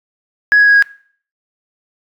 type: tone with pitch steps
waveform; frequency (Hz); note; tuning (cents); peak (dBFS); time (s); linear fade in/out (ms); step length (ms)
sine; 1673 / 1663.4 / 1653.8 / 1644.3; G#6 / G#6 / G#6 / G#6; +12 / +2 / -8 / -18; -4; 0.52-0.824; 0; 76
effects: noise-tail reverb RT60 0.5 s tail -21 dB re dry + tanh soft clip ceiling -3 dBFS